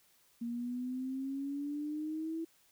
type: exponential sweep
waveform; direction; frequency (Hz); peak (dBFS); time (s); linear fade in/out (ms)
sine; up; 233.1 to 329.6; -35; 0.41-2.45; 10
effects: white hiss -68 dBFS RMS until 2.71 s